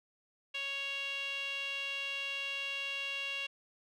sawtooth tone with band-pass filter, 554.4 Hz, C#5, in tune, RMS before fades -38 dBFS, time 0.54-3.47 s, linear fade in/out 10 ms, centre 2900 Hz, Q 6.8, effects none

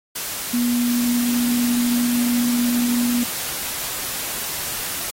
sine tone in noise, 241.4 Hz, B3, 39 cents flat, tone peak -17 dBFS, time 0.53-3.24 s, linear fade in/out 10 ms, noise white, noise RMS -27 dBFS, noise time 0.15-5.11 s, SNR +7 dB, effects AAC 48 kbps

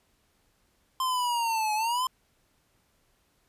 square linear two-way sweep, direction down then up, 1046 to 843 to 1046 Hz, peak -26 dBFS, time 1-2.07 s, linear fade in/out 2 ms, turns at 1.74 s, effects pink hiss -69 dBFS RMS until 3.48 s + resampled to 32000 Hz

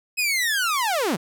sawtooth linear sweep, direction down, 2571 to 138.59 Hz, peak -17 dBFS, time 0.17-1.17 s, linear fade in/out 20 ms, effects none

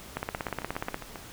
two click trains, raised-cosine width 0.5 ms, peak -23 / -15 dBFS, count 7 / 14, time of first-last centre 0.35-1.158 / 0.17-0.944 s, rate 7.43 / 16.8 Hz, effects pink hiss -46 dBFS RMS until 1.32 s

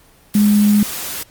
sine tone in noise, 207.7 Hz, G#3, in tune, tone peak -9 dBFS, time 0.35-0.83 s, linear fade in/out 2 ms, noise white, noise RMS -26 dBFS, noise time 0.34-1.23 s, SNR +14 dB, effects pink hiss -49 dBFS RMS until 1.3 s + Opus 24 kbps

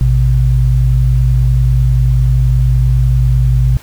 sine tone pair together, 56.48 / 126.8 Hz, A1 / B2, +46 / +46 cents, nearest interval octave + major second, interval 1400 cents, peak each -10 dBFS, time 0.01-3.77 s, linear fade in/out 0 ms, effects pink hiss -39 dBFS RMS until 3.82 s

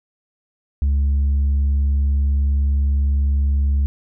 sine tone with tanh clipping, 70.1 Hz, C#2, 20 cents sharp, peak -15 dBFS, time 0.82-3.86 s, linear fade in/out 0 ms, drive 2 dB, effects none

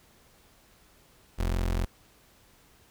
30% pulse tone, 43.65 Hz, F1, in tune, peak -23 dBFS, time 1.38-1.86 s, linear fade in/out 20 ms, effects pink hiss -60 dBFS RMS until 2.9 s

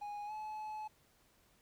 triangle tone with pitch glide, 826 to 858.1 Hz, G#5 to A5, -10 to -44 cents, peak -39 dBFS, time 0.01-0.88 s, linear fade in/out 10 ms, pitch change +66 cents, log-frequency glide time 0.26-0.32 s, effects pink hiss -70 dBFS RMS until 1.61 s

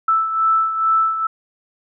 sine beating tone pair, 1318 / 1320.3 Hz, E6 / E6, -1 / +2 cents, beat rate 2.3 Hz, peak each -15 / -22 dBFS, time 0.08-1.27 s, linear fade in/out 5 ms, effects none

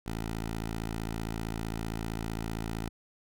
10% pulse tone, 55.4 Hz, A1, 13 cents sharp, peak -25 dBFS, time 0.06-2.89 s, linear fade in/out 5 ms, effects none

